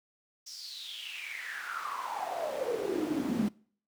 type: noise with high-pass filter sweep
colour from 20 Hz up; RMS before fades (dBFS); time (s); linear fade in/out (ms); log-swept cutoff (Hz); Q
brown; -35; 0.46-3.49; 10; 5600 to 200; 8.3
effects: noise-tail reverb RT60 0.5 s tail -23 dB re dry